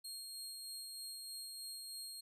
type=tone with tremolo; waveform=25% pulse; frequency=4245 Hz; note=C8; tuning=24 cents sharp; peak=-40 dBFS; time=0.04-2.21 s; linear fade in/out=10 ms; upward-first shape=sine; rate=3.2 Hz; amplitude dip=25%; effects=none